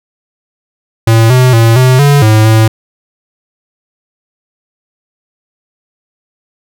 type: tone with pitch steps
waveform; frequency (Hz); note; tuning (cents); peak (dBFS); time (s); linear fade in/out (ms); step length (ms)
square; 113.3 / 127.4 / 114.3 / 128.3 / 143 / 108.7 / 110.6; A#2 / C3 / A#2 / C3 / D3 / A2 / A2; -49 / -46 / -34 / -34 / -46 / -21 / +9; -4; 1.07-2.68; 5; 230
effects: none